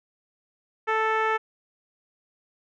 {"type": "tone with low-pass filter", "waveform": "10% pulse", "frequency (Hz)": 440, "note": "A4", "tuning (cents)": 0, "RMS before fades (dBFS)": -24, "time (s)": [0.87, 1.38], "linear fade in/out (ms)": 20, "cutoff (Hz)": 1700, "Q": 1.1, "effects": []}